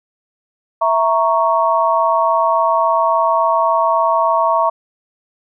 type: chord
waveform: sine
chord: A# diminished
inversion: second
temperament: equal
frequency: 659.3 / 932.3 / 1108.7 Hz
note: E5 / A#5 / C#6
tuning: 0 / 0 / 0 cents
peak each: -16 dBFS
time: 0.81-4.7 s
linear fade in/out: 10 ms
effects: none